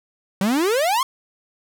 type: exponential sweep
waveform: 45% pulse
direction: up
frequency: 184.2 to 1108.7 Hz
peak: -17 dBFS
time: 0.41-1.03 s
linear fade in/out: 2 ms
effects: none